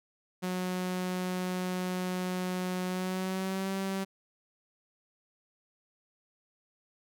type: tone with pitch glide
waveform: sawtooth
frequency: 182.8 to 193 Hz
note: F#3 to G3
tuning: -21 to -27 cents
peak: -27 dBFS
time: 0.42-4.05 s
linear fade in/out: 20 ms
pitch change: +94 cents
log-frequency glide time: 2.86-3.72 s
effects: none